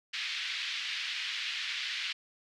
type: band-pass noise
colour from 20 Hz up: pink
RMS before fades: -36 dBFS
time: 0.13-2.13 s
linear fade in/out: 10 ms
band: 2000 to 4300 Hz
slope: 24 dB/octave
effects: none